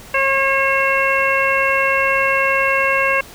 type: harmonic tone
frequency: 542 Hz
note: C#5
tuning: 39 cents flat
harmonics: 1 / 2 / 3 / 4 / 5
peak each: -20 / -20 / -20 / -20 / -20 dBFS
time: 0.14-3.21 s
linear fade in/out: 5 ms
effects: pink hiss -39 dBFS RMS until 3.34 s